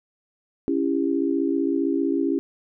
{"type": "chord", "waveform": "sine", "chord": "C# diminished", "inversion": "none", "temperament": "just", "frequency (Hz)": [277.2, 332.6, 399.1], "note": ["C#4", "E4", "G4"], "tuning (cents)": [0, 16, 31], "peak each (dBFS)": [-23, -24, -27], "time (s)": [0.68, 2.39], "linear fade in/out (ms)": 0, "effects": []}